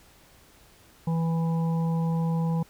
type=harmonic tone; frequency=164.81 Hz; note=E3; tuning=in tune; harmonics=1 / 3 / 5 / 6; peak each=-23 / -37 / -39 / -41 dBFS; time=1.07-2.63 s; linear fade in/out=5 ms; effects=pink hiss -56 dBFS RMS until 2.69 s